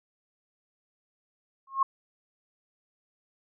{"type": "tone with exponential growth", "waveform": "sine", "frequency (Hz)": 1080, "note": "C#6", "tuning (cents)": -45, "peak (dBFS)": -17, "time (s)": [1.67, 1.83], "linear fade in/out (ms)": 5, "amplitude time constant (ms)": 34, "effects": []}